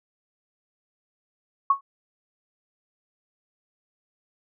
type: tone with exponential decay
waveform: sine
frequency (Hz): 1104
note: C#6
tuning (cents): -7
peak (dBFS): -12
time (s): 1.7-1.81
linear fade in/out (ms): 5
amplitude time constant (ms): 23
effects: none

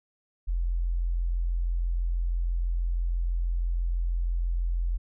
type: tone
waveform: sine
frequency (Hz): 43.07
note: F1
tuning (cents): -23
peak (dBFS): -24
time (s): 0.47-4.98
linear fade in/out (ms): 20
effects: none

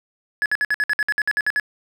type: tone bursts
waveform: triangle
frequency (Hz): 1700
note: G#6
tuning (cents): +40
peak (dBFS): -15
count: 13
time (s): 0.42-1.598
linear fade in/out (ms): 0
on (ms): 38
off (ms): 57
effects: none

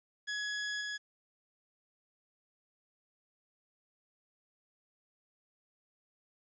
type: tone with level steps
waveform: sawtooth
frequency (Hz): 1681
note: G#6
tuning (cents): +20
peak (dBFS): -31 / -33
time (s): 0.27-0.98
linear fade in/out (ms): 20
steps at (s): 0.81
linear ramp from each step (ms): 2
effects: resampled to 16000 Hz + 11-bit

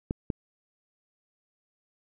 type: clicks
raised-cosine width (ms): 3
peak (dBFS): -15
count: 2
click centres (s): 0.109 / 0.302
effects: none

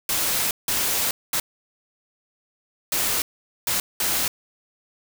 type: noise bursts at uneven times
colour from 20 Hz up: white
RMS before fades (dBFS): -23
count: 6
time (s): 0.09-0.51 / 0.68-1.11 / 1.33-1.4 / 2.92-3.22 / 3.67-3.8 / 4-4.28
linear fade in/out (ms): 2
effects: none

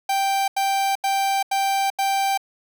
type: tone bursts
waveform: 45% pulse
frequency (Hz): 784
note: G5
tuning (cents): 0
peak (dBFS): -19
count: 5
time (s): 0.09-2.376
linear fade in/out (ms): 5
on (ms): 390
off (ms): 84
effects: 9-bit

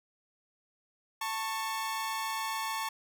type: tone pair together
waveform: sawtooth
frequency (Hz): 888.6 / 1104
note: A5 / C#6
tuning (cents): +17 / -7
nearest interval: major third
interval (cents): 376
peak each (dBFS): -31 / -32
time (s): 1.21-2.89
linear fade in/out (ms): 5
effects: none

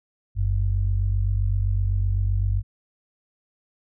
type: tone pair together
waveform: sine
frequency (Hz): 48.22 / 96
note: G1 / G2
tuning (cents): -28 / -36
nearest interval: octave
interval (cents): 1192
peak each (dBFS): -22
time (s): 0.35-2.63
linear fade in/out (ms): 50
effects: none

